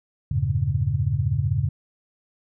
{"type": "chord", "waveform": "sine", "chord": "E diminished seventh", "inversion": "none", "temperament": "equal with one note detuned", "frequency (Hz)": [82.41, 98, 113.75, 138.59], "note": ["E2", "G2", "Bb2", "Db3"], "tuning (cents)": [0, 0, -42, 0], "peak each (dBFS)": [-28, -25, -26, -24], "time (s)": [0.31, 1.69], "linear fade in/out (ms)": 5, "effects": []}